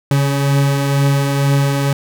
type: beating tone pair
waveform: 40% pulse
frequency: 139.5 / 141.6 Hz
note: C#3 / C#3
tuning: +11 / +37 cents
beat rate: 2.1 Hz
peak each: -12 / -21 dBFS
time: 0.11-1.93 s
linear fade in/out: 2 ms
effects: none